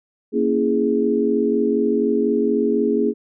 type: chord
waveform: sine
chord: A# half-diminished seventh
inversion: none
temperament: equal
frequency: 233.1 / 277.2 / 329.6 / 415.3 Hz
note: A#3 / C#4 / E4 / G#4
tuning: 0 / 0 / 0 / 0 cents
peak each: -21 / -23 / -24 / -19 dBFS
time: 0.32-3.14 s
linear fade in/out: 50 ms
effects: none